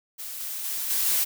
blue noise with level steps, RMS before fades -36 / -33 / -30 / -25 / -23 dBFS, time 0.18-1.25 s, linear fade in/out 20 ms, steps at 0.4 / 0.64 / 0.9 / 1.06 s, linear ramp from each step 5 ms, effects none

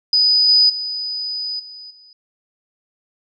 sine tone with level steps, 4978 Hz, D#8, in tune, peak -11 / -9 / -22 / -34 / -44 dBFS, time 0.13-2.13 s, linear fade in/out 2 ms, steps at 0.48 / 0.69 / 1.59 / 1.9 s, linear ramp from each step 10 ms, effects none

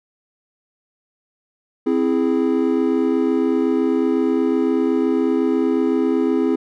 triangle chord, C augmented, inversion none, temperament equal, 261.6 / 329.6 / 415.3 Hz, C4 / E4 / G#4, 0 / 0 / 0 cents, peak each -17 / -18 / -19 dBFS, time 1.86-6.56 s, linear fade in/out 10 ms, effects none

